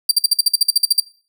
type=tone bursts; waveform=sawtooth; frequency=4699 Hz; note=D8; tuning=in tune; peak=-6 dBFS; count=13; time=0.09-1.001 s; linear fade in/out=5 ms; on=23 ms; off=51 ms; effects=noise-tail reverb RT60 0.4 s tail -21 dB re dry